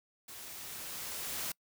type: noise with level ramp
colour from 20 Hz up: white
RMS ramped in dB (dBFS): -48 to -37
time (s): 0.28-1.52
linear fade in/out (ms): 5
effects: noise-tail reverb RT60 0.1 s tail -26 dB re dry